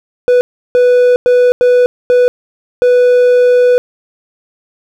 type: tone bursts at uneven times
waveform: triangle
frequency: 493.9 Hz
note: B4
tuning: in tune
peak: -3 dBFS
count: 6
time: 0.28-0.41 / 0.75-1.16 / 1.26-1.52 / 1.61-1.86 / 2.1-2.28 / 2.82-3.78 s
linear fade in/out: 0 ms
effects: none